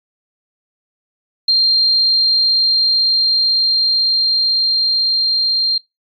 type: tone with level ramp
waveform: sine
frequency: 4186 Hz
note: C8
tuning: in tune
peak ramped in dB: -9 to -12 dBFS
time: 1.48-5.78 s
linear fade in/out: 5 ms
effects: noise-tail reverb RT60 0.2 s tail -22 dB re dry + MP3 48 kbps